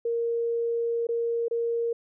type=tone with dropouts; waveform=sine; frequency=466.2 Hz; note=A#4; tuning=in tune; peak=-24 dBFS; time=0.05-1.93 s; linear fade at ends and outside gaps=5 ms; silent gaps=1.07-1.088 / 1.483-1.51 s; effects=none